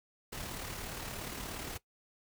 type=noise with amplitude modulation; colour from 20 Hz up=pink; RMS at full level=-40 dBFS; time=0.32-1.78 s; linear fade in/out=10 ms; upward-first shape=sine; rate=37 Hz; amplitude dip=40%; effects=noise-tail reverb RT60 0.1 s tail -18 dB re dry